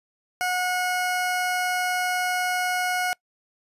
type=tone; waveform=20% pulse; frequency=728 Hz; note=F#5; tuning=28 cents flat; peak=-18 dBFS; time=0.41-3.13 s; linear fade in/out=0 ms; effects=noise-tail reverb RT60 0.1 s tail -25 dB re dry + resampled to 32000 Hz